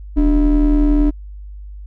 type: ring-modulated tone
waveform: triangle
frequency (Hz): 166.1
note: E3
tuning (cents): +13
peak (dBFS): -5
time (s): 0.16-1.11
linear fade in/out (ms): 20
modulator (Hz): 127
effects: added 50 Hz sine -30 dBFS peak until 1.86 s